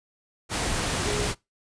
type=tone in noise; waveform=sine; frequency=415.3 Hz; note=G#4; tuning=in tune; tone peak=-29 dBFS; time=1.04-1.3 s; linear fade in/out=50 ms; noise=pink; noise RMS=-27 dBFS; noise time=0.49-1.35 s; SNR=-5 dB; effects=noise-tail reverb RT60 0.2 s tail -22 dB re dry + resampled to 22050 Hz